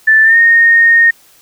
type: tone with pitch glide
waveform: sine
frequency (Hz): 1760 to 1848.6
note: A6 to A#6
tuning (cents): 0 to -15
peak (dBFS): -4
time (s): 0.07-1.11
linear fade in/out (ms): 10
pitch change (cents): +85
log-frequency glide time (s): 0.23-0.37
effects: white hiss -46 dBFS RMS until 1.41 s